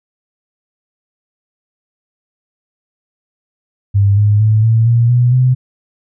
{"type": "tone with pitch steps", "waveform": "sine", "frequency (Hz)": [100, 104.13, 108.42, 112.9, 117.55, 122.41, 127.46], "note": ["G2", "G#2", "A2", "A2", "A#2", "B2", "C3"], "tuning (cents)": [35, 5, -25, 45, 15, -15, -45], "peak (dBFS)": -7, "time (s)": [3.94, 5.55], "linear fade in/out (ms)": 20, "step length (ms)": 230, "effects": []}